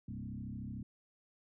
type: tone with frequency modulation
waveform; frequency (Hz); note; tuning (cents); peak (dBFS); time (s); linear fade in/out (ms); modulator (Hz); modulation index
sine; 161.8; E3; -32; -40; 0.08-0.83; 5; 33.4; 2.7
effects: none